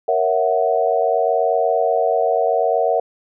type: chord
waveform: sine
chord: F# dominant seventh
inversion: first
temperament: equal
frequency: 466.2 / 554.4 / 659.3 / 740 Hz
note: A#4 / C#5 / E5 / F#5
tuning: 0 / 0 / 0 / 0 cents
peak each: -20 / -22 / -19 / -20 dBFS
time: 0.08-3 s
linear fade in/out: 5 ms
effects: none